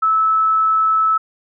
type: tone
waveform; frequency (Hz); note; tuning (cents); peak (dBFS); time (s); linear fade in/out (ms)
sine; 1305; E6; -18; -12; 0.02-1.18; 10
effects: none